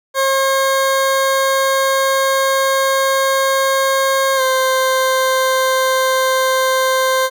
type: tone with pitch glide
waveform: 20% pulse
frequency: 538 to 522.1 Hz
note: C5 to C5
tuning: +48 to -4 cents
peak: -8 dBFS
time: 0.14-7.3 s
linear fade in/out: 50 ms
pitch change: -52 cents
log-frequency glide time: 4.36-4.41 s
effects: none